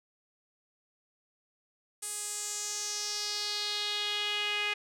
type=tone with band-pass filter sweep; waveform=sawtooth; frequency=415.3 Hz; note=G#4; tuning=in tune; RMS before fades=-34 dBFS; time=2.02-4.74 s; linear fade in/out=10 ms; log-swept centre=9100 to 2500 Hz; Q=3.4; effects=none